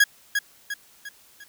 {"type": "tone with echo", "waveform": "40% pulse", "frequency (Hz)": 1654, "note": "G#6", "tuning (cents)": -8, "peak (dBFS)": -12, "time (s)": [0, 0.04], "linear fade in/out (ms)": 5, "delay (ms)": 350, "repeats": 4, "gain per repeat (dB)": -7, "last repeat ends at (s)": 1.44, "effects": ["white hiss -55 dBFS RMS until 1.48 s"]}